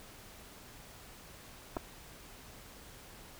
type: clicks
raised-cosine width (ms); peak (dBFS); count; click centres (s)
1; -22; 2; 1.767 / 1.77
effects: pink hiss -53 dBFS RMS until 3.39 s